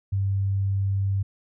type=tone; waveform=sine; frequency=98 Hz; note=G2; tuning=in tune; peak=-21 dBFS; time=0.12-1.23 s; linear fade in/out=10 ms; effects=none